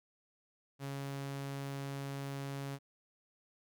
sawtooth tone, 138.59 Hz, C#3, in tune, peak -35 dBFS, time 0.79-2.79 s, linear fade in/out 50 ms, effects none

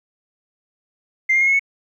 sine tone with pitch steps, 2093 / 2121 / 2149 / 2178 / 2207 Hz, C7 / C7 / C7 / C#7 / C#7, 0 / +23 / +46 / -31 / -8 cents, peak -12 dBFS, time 1.29-1.595 s, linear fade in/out 10 ms, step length 61 ms, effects tanh soft clip ceiling -9 dBFS + 9-bit

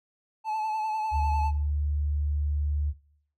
triangle tone with vibrato, 868 Hz, A5, 24 cents flat, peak -25 dBFS, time 0.44-1.52 s, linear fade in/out 50 ms, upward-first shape sine, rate 10 Hz, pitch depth 33 cents each way
sine tone, 73.42 Hz, D2, in tune, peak -24 dBFS, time 1.11-2.94 s, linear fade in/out 50 ms
effects noise-tail reverb RT60 0.6 s tail -19 dB re dry

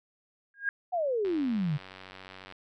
sine tone with exponential growth, 1627 Hz, G#6, 36 cents flat, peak -22 dBFS, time 0.54-0.69 s, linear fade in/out 1 ms, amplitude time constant 31 ms
sine exponential sweep, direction down, 752 to 138.59 Hz, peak -26 dBFS, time 0.92-1.78 s, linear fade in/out 20 ms
click train, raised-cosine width 0.3 ms, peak -29 dBFS, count 121, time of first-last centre 1.25-2.524 s, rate 94.2 Hz
effects none

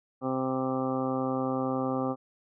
harmonic tone, 130.81 Hz, C3, in tune, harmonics 1 / 2 / 3 / 4 / 5 / 6 / 7 / 8 / 9 / 10, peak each -38 / -30 / -37 / -33 / -43 / -36 / -46 / -45 / -37 / -48 dBFS, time 0.21-2.16 s, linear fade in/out 50 ms, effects none

